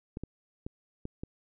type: clicks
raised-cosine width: 3 ms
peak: -24 dBFS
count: 5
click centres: 0.171 / 0.236 / 0.665 / 1.054 / 1.235 s
effects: none